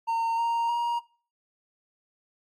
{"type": "tone with pitch steps", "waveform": "triangle", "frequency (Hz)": [915, 929.9, 945.1], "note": ["A#5", "A#5", "A#5"], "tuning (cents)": [-32, -5, 24], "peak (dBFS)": -22, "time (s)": [0.07, 1], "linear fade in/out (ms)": 20, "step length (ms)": 310, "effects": ["noise-tail reverb RT60 0.4 s tail -21 dB re dry", "AAC 48 kbps"]}